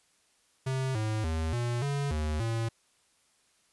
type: tone with pitch steps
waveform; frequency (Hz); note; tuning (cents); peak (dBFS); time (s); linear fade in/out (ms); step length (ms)
square; 131.9 / 108.5 / 80.1 / 119.9 / 141.5 / 76.5 / 114.2; C3 / A2 / E2 / A#2 / C#3 / D#2 / A#2; +14 / -24 / -49 / +49 / +36 / -29 / -35; -29; 0.66-2.69; 10; 290
effects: white hiss -68 dBFS RMS until 3.72 s + resampled to 24000 Hz